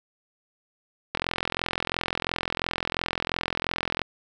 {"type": "click train", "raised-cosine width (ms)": 0.3, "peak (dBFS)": -9, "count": 124, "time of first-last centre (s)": [1.15, 4.017], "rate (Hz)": 42.9, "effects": []}